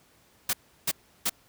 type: noise bursts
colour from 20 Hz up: white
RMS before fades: -26 dBFS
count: 3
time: 0.49-1.296 s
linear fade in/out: 5 ms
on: 42 ms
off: 340 ms
effects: pink hiss -61 dBFS RMS until 1.48 s + high-pass 60 Hz 12 dB/octave